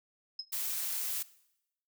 sine tone with exponential decay, 5130 Hz, E8, 48 cents flat, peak -32 dBFS, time 0.39-0.46 s, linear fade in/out 5 ms, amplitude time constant 15 ms
blue noise, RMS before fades -35 dBFS, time 0.52-1.23 s, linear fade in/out 10 ms
effects noise-tail reverb RT60 0.8 s tail -19 dB re dry

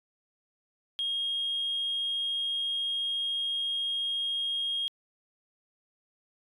sine tone, 3253 Hz, G#7, 37 cents flat, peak -27 dBFS, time 0.99-4.88 s, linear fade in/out 0 ms, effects tanh soft clip ceiling -24 dBFS

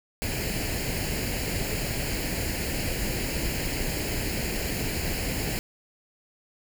pink noise with comb filter, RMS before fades -29 dBFS, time 0.22-5.59 s, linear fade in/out 0 ms, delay 0.42 ms, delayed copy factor +0.7, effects none

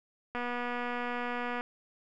click train, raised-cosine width 0.5 ms, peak -21 dBFS, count 307, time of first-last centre 0.35-1.609 s, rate 243 Hz, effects none

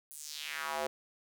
square tone with high-pass filter sweep, 74.9 Hz, D2, 35 cents sharp, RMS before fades -39 dBFS, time 0.11-0.87 s, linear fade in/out 0 ms, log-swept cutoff 11000 to 500 Hz, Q 2.3, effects none

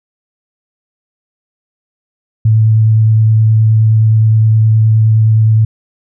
sine tone with vibrato, 110 Hz, A2, in tune, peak -5 dBFS, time 2.45-5.65 s, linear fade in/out 5 ms, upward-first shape sine, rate 9.6 Hz, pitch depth 11 cents each way, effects none

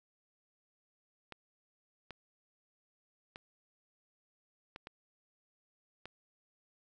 clicks, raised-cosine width 0.3 ms, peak -29 dBFS, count 6, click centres 1.323 / 2.107 / 3.359 / 4.761 / 4.871 / 6.056 s, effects none

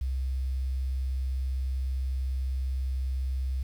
sine tone, 65.41 Hz, C2, in tune, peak -26 dBFS, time 0.01-3.63 s, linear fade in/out 5 ms, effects tanh soft clip ceiling -22 dBFS + 9-bit

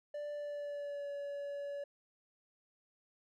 triangle tone with pitch glide, 587.3 to 569.3 Hz, D5 to C#5, 0 to +46 cents, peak -37 dBFS, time 0.14-1.84 s, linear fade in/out 5 ms, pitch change -54 cents, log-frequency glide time 0.32-1.1 s, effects none

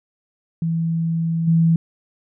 sine tone with level steps, 164.81 Hz, E3, in tune, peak -18 / -12 dBFS, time 0.62-1.76 s, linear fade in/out 2 ms, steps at 1.47 s, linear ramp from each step 10 ms, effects none

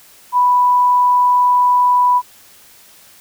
sine tone, 987.8 Hz, B5, in tune, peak -9 dBFS, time 0.32-2.22 s, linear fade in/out 50 ms, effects white hiss -45 dBFS RMS until 3.2 s

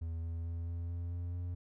triangle tone with pitch steps, 82.41 / 83.32 / 84.24 / 85.17 / 86.11 / 87.06 / 88.02 Hz, E2 / E2 / E2 / F2 / F2 / F2 / F2, 0 / +19 / +38 / -43 / -24 / -5 / +14 cents, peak -34 dBFS, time 0.01-1.55 s, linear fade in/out 10 ms, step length 220 ms, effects none

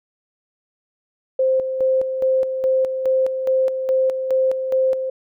sine tone with tremolo, 523.3 Hz, C5, in tune, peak -14 dBFS, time 1.39-5.1 s, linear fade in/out 5 ms, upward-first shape square, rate 2.4 Hz, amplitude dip 55%, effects none

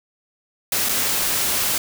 white noise with dropouts, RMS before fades -21 dBFS, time 0.72-1.78 s, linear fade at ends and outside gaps 2 ms, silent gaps 0.888-0.892 s, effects none

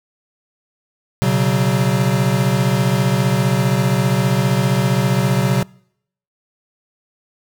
square chord, B suspended second, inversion none, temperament equal with one note detuned, 123.47 / 138.59 / 187.47 Hz, B2 / C#3 / F#3, 0 / 0 / +23 cents, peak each -19 dBFS, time 1.22-5.63 s, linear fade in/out 0 ms, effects noise-tail reverb RT60 0.7 s tail -26 dB re dry

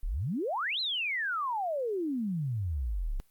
sine exponential two-way sweep, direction up then down, 30 to 4186 to 30 Hz, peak -29 dBFS, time 0.03-3.2 s, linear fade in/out 0 ms, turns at 0.8 s, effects white hiss -70 dBFS RMS until 3.3 s + Opus 32 kbps

